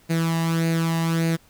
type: tone with flanger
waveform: sawtooth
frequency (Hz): 164.81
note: E3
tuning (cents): 0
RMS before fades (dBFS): -22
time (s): 0.09-1.37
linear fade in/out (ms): 20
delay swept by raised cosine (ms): 0.45 to 1.07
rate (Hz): 1.7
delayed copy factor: +0.6
effects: pink hiss -56 dBFS RMS until 1.49 s